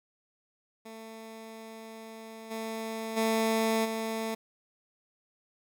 15% pulse tone with level steps, 222.9 Hz, A3, 23 cents sharp, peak -37 / -28 / -19 / -25 dBFS, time 0.85-4.35 s, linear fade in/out 10 ms, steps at 2.5 / 3.16 / 3.84 s, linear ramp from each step 20 ms, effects none

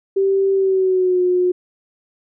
sine tone with pitch glide, 389.4 to 361.2 Hz, G4 to F#4, -12 to -42 cents, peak -13 dBFS, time 0.16-1.52 s, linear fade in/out 10 ms, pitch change -130 cents, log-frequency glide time 0.53-1.21 s, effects none

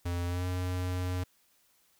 square tone with pitch glide, 87.31 to 90.76 Hz, F2 to F#2, 0 to -33 cents, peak -31 dBFS, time 0.05-1.24 s, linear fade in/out 10 ms, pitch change +67 cents, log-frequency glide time 0.26-0.46 s, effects white hiss -68 dBFS RMS until 1.99 s

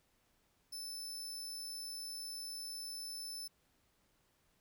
sawtooth tone, 5274 Hz, E8, in tune, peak -40 dBFS, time 0.72-3.48 s, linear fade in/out 10 ms, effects pink hiss -75 dBFS RMS until 4.6 s

